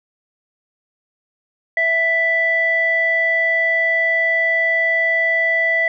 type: tone with low-pass filter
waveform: square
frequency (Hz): 660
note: E5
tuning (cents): +2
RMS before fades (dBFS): -17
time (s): 1.77-5.88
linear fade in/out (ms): 2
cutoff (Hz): 1900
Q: 9.9
effects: none